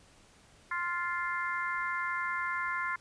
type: harmonic tone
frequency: 349.2 Hz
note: F4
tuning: in tune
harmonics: 3 / 4 / 5 / 6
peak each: -35 / -36 / -37 / -38 dBFS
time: 0.71-2.96 s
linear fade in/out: 5 ms
effects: pink hiss -60 dBFS RMS until 3 s + resampled to 22050 Hz